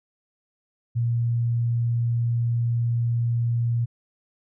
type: tone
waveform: sine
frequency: 117.9 Hz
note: A#2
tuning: 20 cents sharp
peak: -20 dBFS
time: 0.95-3.86 s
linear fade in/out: 20 ms
effects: none